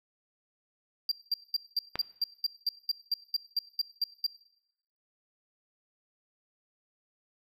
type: tone bursts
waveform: triangle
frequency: 4726 Hz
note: D8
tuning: 10 cents sharp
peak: -24 dBFS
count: 15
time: 1.09-4.265 s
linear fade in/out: 2 ms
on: 25 ms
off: 200 ms
type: click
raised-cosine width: 0.3 ms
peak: -16 dBFS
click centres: 1.956 s
effects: noise-tail reverb RT60 0.8 s tail -20 dB re dry